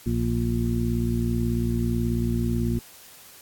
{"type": "harmonic tone", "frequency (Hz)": 58.27, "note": "A#1", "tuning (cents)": 0, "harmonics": [1, 2, 3, 4, 6], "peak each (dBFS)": [-28, -26, -33, -26, -32], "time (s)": [0.06, 2.79], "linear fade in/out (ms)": 5, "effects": ["white hiss -48 dBFS RMS until 3.41 s", "AAC 64 kbps"]}